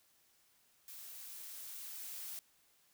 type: noise with level ramp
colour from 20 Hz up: blue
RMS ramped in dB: -51 to -45 dBFS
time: 0.88-2.39 s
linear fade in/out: 0 ms
effects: white hiss -71 dBFS RMS until 2.93 s